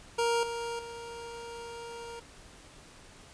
25% pulse tone with level steps, 467.7 Hz, A#4, 6 cents sharp, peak -22 / -30 / -37 dBFS, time 0.18-2.2 s, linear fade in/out 10 ms, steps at 0.43 / 0.79 s, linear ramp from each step 2 ms, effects pink hiss -53 dBFS RMS until 3.33 s + resampled to 22050 Hz

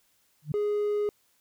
sine tone with exponential growth, 150 Hz, D3, 37 cents sharp, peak -23 dBFS, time 0.42-0.52 s, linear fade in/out 5 ms, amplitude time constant 20 ms
triangle tone, 415.4 Hz, G#4, in tune, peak -22 dBFS, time 0.54-1.09 s, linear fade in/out 0 ms
effects tanh soft clip ceiling -18 dBFS + white hiss -68 dBFS RMS until 1.4 s

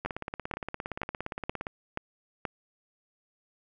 two click trains, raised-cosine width 0.5 ms, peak -16 / -19 dBFS, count 6 / 29, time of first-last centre 0.06-2.452 / 0.05-1.668 s, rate 2.09 / 17.3 Hz, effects none

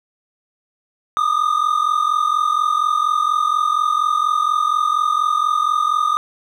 triangle tone pair together, 1198.8 / 1243 Hz, D6 / D#6, +35 / -2 cents, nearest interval minor second, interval 63 cents, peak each -16 dBFS, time 1.17-6.17 s, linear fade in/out 0 ms, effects none

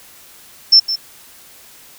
sine tone with echo, 5350 Hz, E8, 25 cents sharp, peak -4 dBFS, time 0.72-0.8 s, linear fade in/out 10 ms, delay 160 ms, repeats 1, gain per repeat -12 dB, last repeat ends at 0.96 s, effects white hiss -43 dBFS RMS until 1.98 s

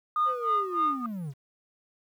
sine tone with tremolo, 1224 Hz, D#6, 29 cents flat, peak -20 dBFS, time 0.16-1.06 s, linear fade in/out 2 ms, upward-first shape sine, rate 3.3 Hz, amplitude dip 90%
triangle linear sweep, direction down, 535 to 126 Hz, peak -30 dBFS, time 0.25-1.34 s, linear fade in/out 50 ms
effects tanh soft clip ceiling -18 dBFS + 10-bit

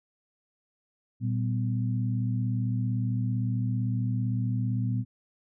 sine tone cluster, 117.2 / 192.8 / 250.5 Hz, A#2 / G3 / B3, +10 / -28 / +25 cents, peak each -26 / -34 / -34 dBFS, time 1.2-5.05 s, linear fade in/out 50 ms, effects none

